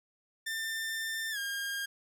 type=tone with pitch glide; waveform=sawtooth; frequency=1792 to 1615 Hz; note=A6 to G#6; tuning=+31 to -49 cents; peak=-30 dBFS; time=0.46-1.86 s; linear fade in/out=10 ms; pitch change=-180 cents; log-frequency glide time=1.31-1.38 s; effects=none